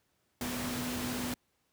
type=tone in noise; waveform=sine; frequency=246.9 Hz; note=B3; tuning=in tune; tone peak=-36 dBFS; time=0.41-1.34 s; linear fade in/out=2 ms; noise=pink; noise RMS=-37 dBFS; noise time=0.41-1.34 s; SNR=-2 dB; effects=pink hiss -75 dBFS RMS until 1.72 s + high-pass 80 Hz 12 dB/octave